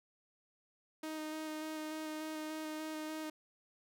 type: tone with vibrato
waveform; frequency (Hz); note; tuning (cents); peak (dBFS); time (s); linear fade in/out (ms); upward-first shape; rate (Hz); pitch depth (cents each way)
sawtooth; 311.1; D#4; 0; -36; 1.03-3.3; 5; square; 3.4; 11
effects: none